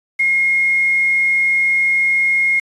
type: tone with quantisation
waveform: sine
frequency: 2147 Hz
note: C7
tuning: 44 cents sharp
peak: -12 dBFS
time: 0.19-2.6 s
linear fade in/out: 10 ms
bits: 6
effects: resampled to 24000 Hz